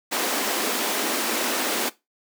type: high-pass noise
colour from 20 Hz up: pink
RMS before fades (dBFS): -25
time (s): 0.11-1.9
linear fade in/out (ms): 20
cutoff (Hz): 230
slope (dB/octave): 48
effects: noise-tail reverb RT60 0.2 s tail -18 dB re dry